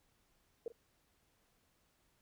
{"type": "tone with echo", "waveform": "sine", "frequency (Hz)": 464.7, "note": "A#4", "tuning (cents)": -5, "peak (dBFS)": -37, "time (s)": [0.66, 0.68], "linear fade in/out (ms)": 2, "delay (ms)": 41, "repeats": 1, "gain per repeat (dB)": -15, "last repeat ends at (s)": 0.721, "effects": ["pink hiss -75 dBFS RMS until 2.21 s"]}